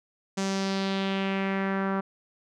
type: tone with low-pass filter sweep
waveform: sawtooth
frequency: 193.9 Hz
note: G3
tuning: 19 cents flat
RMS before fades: -28 dBFS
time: 0.37-2.01 s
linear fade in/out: 10 ms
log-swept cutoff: 6900 to 1300 Hz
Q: 2.3
effects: none